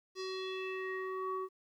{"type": "tone with low-pass filter sweep", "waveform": "square", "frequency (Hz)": 376.8, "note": "F#4", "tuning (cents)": 32, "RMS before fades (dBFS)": -39, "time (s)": [0.15, 1.49], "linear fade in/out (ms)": 50, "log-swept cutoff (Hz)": [5300, 910], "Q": 4, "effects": ["12-bit"]}